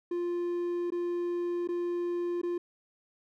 triangle tone with dropouts, 349.2 Hz, F4, in tune, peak -27 dBFS, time 0.11-2.58 s, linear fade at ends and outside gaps 5 ms, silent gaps 0.904-0.92 / 1.675-1.687 / 2.416-2.432 s, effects none

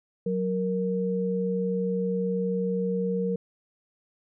sine tone pair together, 185 / 466.2 Hz, F#3 / A#4, 0 / 0 cents, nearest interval octave + major third, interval 1600 cents, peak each -27 dBFS, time 0.26-3.36 s, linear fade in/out 5 ms, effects none

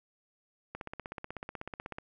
click train, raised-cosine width 0.5 ms, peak -24 dBFS, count 21, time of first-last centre 0.75-1.985 s, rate 16.2 Hz, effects none

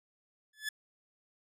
sawtooth tone with exponential growth, 1724 Hz, A6, 36 cents flat, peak -27 dBFS, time 0.53-0.69 s, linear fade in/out 5 ms, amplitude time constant 33 ms, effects resampled to 32000 Hz

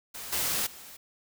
white noise with level steps, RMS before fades -40 / -29 / -47 dBFS, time 0.14-0.97 s, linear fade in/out 10 ms, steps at 0.32 / 0.66 s, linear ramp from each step 10 ms, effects none

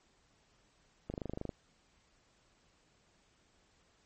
click train, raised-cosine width 2 ms, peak -25 dBFS, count 11, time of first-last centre 1.1-1.492 s, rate 25.5 Hz, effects pink hiss -70 dBFS RMS until 4.05 s + MP3 32 kbps

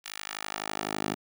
10% pulse tone with high-pass filter sweep, 51.91 Hz, G#1, in tune, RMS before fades -35 dBFS, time 0.04-1.15 s, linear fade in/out 20 ms, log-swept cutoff 2400 to 250 Hz, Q 0.78, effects none

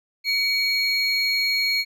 triangle tone pair together, 2256 / 4298 Hz, C#7 / C8, +30 / +46 cents, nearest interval major seventh, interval 1116 cents, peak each -21 dBFS, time 0.24-1.85 s, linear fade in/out 50 ms, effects none

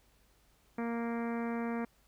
harmonic tone, 233.1 Hz, A#3, in tune, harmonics 1 / 2 / 3 / 4 / 5 / 6 / 7 / 8 / 9 / 10, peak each -34 / -40 / -44 / -46 / -48 / -50 / -51 / -52 / -53 / -54 dBFS, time 0.78-1.85 s, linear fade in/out 5 ms, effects added 50 Hz sine -69 dBFS peak until 2.07 s + pink hiss -69 dBFS RMS until 2.07 s

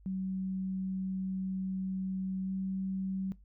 sine tone with pitch glide, 189 to 190.53 Hz, F#3 to G3, +37 to -49 cents, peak -32 dBFS, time 0.06-3.32 s, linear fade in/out 0 ms, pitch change +14 cents, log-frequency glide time 2.45-2.51 s, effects noise-tail reverb RT60 0.2 s tail -20 dB re dry + added 50 Hz sine -55 dBFS peak until 3.44 s

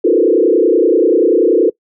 sine tone with frequency modulation, 403.7 Hz, G#4, 49 cents flat, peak -7 dBFS, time 0.04-1.7 s, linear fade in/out 10 ms, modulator 30.4 Hz, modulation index 2.8, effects noise-tail reverb RT60 0.1 s tail -23 dB re dry

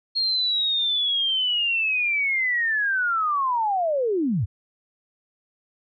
sine linear sweep, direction down, 4262 to 79 Hz, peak -20 dBFS, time 0.15-4.46 s, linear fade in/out 20 ms, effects none

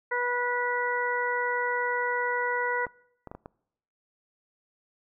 harmonic tone, 488.7 Hz, B4, 18 cents flat, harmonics 1 / 2 / 3 / 4, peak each -31 / -31 / -31 / -31 dBFS, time 0.11-2.86 s, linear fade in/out 10 ms
clicks, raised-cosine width 1 ms, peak -26 dBFS, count 5, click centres 2.867 / 3.273 / 3.315 / 3.35 / 3.459 s
effects noise-tail reverb RT60 0.8 s tail -24 dB re dry

